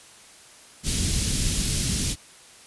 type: band-stop noise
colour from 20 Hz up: pink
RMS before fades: -24 dBFS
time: 0.83-2.16 s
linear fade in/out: 50 ms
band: 210 to 3900 Hz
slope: 12 dB/octave
effects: white hiss -49 dBFS RMS until 2.66 s + resampled to 24000 Hz